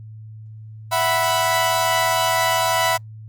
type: chord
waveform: sawtooth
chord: E suspended second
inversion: none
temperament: equal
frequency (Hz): 659.3 / 740 / 987.8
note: E5 / F#5 / B5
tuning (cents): 0 / 0 / 0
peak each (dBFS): -18 / -20 / -16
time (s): 0.91-2.98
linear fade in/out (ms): 20
effects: added 109 Hz sine -35 dBFS peak until 3.28 s + Opus 48 kbps